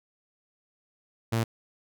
sawtooth tone, 114.2 Hz, A#2, 35 cents flat, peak -20 dBFS, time 1.32-1.44 s, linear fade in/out 10 ms, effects none

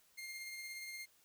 sawtooth tone with tremolo, 2118 Hz, C7, 21 cents sharp, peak -40 dBFS, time 0.17-1.06 s, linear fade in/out 20 ms, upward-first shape triangle, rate 17 Hz, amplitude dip 35%, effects white hiss -70 dBFS RMS until 1.24 s

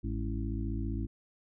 harmonic tone with a mistuned harmonic, 55 Hz, A1, in tune, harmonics 1 / 2 / 4 / 5 / 6, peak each -34 / -37 / -40 / -41 / -42 dBFS, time 0.03-1.07 s, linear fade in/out 20 ms, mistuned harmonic 4, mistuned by -97 cents, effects none

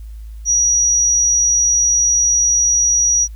sine tone, 5790 Hz, F#8, 38 cents flat, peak -11 dBFS, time 0.45-3.28 s, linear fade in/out 50 ms, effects added 54 Hz sine -29 dBFS peak until 3.35 s + white hiss -56 dBFS RMS until 3.35 s

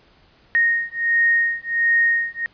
sine beating tone pair, 1859 / 1860.4 Hz, A#6 / A#6, -5 / -4 cents, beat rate 1.4 Hz, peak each -19 dBFS, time 0.55-2.46 s, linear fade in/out 0 ms, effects pink hiss -55 dBFS RMS until 2.53 s + resampled to 11025 Hz

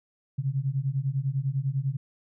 sine beating tone pair, 130.81 / 140.81 Hz, C3 / C#3, 0 / +27 cents, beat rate 10 Hz, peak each -28 dBFS, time 0.38-1.97 s, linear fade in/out 10 ms, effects none

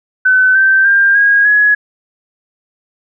sine tone with pitch steps, 1515 / 1554.9 / 1595.8 / 1637.9 / 1681 Hz, F#6 / G6 / G6 / G#6 / G#6, +40 / -15 / +30 / -24 / +20 cents, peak -6 dBFS, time 0.25-1.75 s, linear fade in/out 10 ms, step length 300 ms, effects none

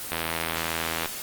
click train, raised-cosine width 0.3 ms, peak -10 dBFS, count 78, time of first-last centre 0.12-1.058 s, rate 82.1 Hz, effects white hiss -35 dBFS RMS until 1.22 s + Opus 24 kbps

